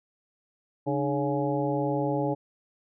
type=harmonic tone with a mistuned harmonic; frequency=140 Hz; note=C#3; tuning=18 cents sharp; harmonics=1 / 2 / 3 / 4 / 5 / 6; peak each=-31 / -29 / -32 / -31 / -37 / -33 dBFS; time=0.86-2.35 s; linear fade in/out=20 ms; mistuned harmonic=2; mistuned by=+110 cents; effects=none